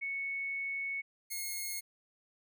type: tone pair in turn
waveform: sine / 5% pulse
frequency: 2212 / 2161 Hz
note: C#7 / C#7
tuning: -4 / -45 cents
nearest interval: unison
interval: 41 cents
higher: first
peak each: -34 / -26 dBFS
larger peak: second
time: 0.01-1.02 / 1.3-1.81 s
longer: first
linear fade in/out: 20 ms
effects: none